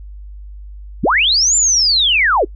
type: linear two-way sweep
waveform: sine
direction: up then down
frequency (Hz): 79 to 7300 to 295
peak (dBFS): -10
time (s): 1.03-2.45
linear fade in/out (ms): 10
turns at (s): 1.56
effects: noise-tail reverb RT60 0.1 s tail -24 dB re dry + added 50 Hz sine -30 dBFS peak until 2.55 s